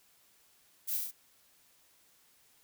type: noise with echo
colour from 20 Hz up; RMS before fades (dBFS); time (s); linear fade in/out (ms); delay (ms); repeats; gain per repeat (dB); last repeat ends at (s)
violet; -35; 0.87-0.98; 20; 34; 4; -2; 1.116
effects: white hiss -66 dBFS RMS until 2.63 s